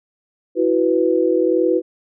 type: chord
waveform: sine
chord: E suspended second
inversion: none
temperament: just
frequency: 329.6 / 370.8 / 494.4 Hz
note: E4 / F#4 / B4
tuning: 0 / +4 / +2 cents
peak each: -18 dBFS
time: 0.55-1.82 s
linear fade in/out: 50 ms
effects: none